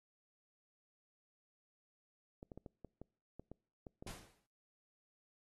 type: clicks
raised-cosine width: 2 ms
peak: -36 dBFS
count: 11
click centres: 2.429 / 2.518 / 2.576 / 2.662 / 2.847 / 3.016 / 3.396 / 3.516 / 3.868 / 4.025 / 4.065 s
type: noise with exponential decay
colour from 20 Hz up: pink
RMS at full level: -46 dBFS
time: 4.07-4.46 s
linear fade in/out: 0 ms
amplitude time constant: 84 ms
effects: noise-tail reverb RT60 0.5 s tail -26 dB re dry + AAC 32 kbps